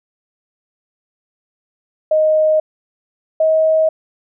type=tone pair in turn; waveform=sine; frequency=622.3 / 634.3 Hz; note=D#5 / D#5; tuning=0 / +33 cents; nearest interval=unison; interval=33 cents; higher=second; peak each=-10 dBFS; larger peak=neither; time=2.11-2.6 / 3.4-3.89 s; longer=neither; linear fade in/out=5 ms; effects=none